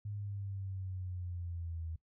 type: linear sweep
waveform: sine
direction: down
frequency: 103.9 to 80.4 Hz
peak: -38 dBFS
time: 0.05-1.96 s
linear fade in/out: 5 ms
effects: noise-tail reverb RT60 0.1 s tail -20 dB re dry